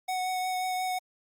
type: tone with vibrato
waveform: square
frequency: 740 Hz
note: F#5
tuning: in tune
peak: -29 dBFS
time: 0.08-0.99 s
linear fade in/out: 10 ms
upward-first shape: triangle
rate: 5.6 Hz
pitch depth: 15 cents each way
effects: Opus 48 kbps